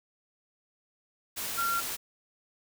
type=tone in noise; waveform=sine; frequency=1375 Hz; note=F6; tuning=27 cents flat; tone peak=-27 dBFS; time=1.57-1.81 s; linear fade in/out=20 ms; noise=white; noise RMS=-35 dBFS; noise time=1.36-1.97 s; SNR=+5 dB; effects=none